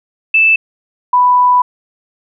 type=tone pair in turn; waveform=sine; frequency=2637 / 990.6 Hz; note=E7 / B5; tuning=0 / +5 cents; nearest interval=octave + perfect fourth; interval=1695 cents; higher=first; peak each=-6 dBFS; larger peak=neither; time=0.34-0.56 / 1.13-1.62 s; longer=second; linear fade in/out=5 ms; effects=none